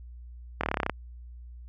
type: slowing click train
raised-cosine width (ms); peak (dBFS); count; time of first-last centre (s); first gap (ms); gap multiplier
0.5; -11; 11; 0.61-0.897; 25; 1.03
effects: added 60 Hz sine -42 dBFS peak until 1.68 s